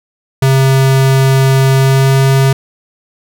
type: tone with pitch glide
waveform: square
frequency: 133.9 to 134.83 Hz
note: C3 to C#3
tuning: +40 to -48 cents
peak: -7 dBFS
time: 0.42-2.53 s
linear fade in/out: 5 ms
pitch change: +12 cents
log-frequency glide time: 1.74-2.14 s
effects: none